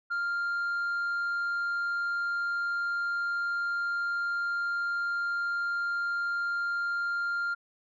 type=tone; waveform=sine; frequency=1396.9 Hz; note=F6; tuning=in tune; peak=-25 dBFS; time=0.1-7.55 s; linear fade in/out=20 ms; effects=tanh soft clip ceiling -27 dBFS